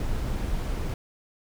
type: noise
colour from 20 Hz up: brown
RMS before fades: -28 dBFS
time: 0-0.94 s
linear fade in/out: 2 ms
effects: none